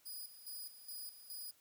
5% pulse tone with tremolo, 4943 Hz, D#8, 12 cents flat, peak -38 dBFS, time 0.05-1.52 s, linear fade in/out 20 ms, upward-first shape square, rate 2.4 Hz, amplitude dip 70%, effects white hiss -70 dBFS RMS until 1.6 s

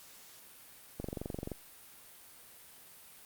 click train, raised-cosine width 2 ms, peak -24 dBFS, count 13, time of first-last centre 1-1.517 s, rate 23.2 Hz, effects white hiss -55 dBFS RMS until 3.25 s + Opus 48 kbps

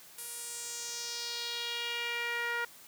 sawtooth tone with band-pass filter sweep, 473.5 Hz, A#4, 27 cents sharp, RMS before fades -37 dBFS, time 0.18-2.65 s, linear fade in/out 5 ms, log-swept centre 11000 to 1600 Hz, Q 2.5, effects white hiss -54 dBFS RMS until 2.87 s + high-pass 100 Hz 12 dB/octave

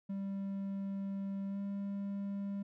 triangle tone with pitch glide, 196.3 to 199.27 Hz, G3 to G3, +3 to +29 cents, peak -34 dBFS, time 0.09-2.63 s, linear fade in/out 10 ms, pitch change +26 cents, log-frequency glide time 1.48-1.59 s, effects none

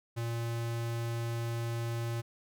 square tone, 116.54 Hz, A#2, in tune, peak -33 dBFS, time 0.16-2.22 s, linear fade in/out 20 ms, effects none

